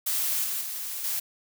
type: noise with level steps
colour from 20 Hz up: blue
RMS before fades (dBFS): -27 / -30 / -34 / -29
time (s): 0.06-1.2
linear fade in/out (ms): 10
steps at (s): 0.44 / 0.61 / 1.04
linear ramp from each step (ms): 2
effects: none